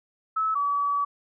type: tone pair in turn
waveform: sine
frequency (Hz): 1300 / 1142.8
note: E6 / D6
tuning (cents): -24 / -48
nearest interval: major second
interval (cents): 224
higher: first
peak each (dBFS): -22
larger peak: neither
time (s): 0.36-0.55 / 0.55-1.05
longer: second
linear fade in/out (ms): 10
effects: none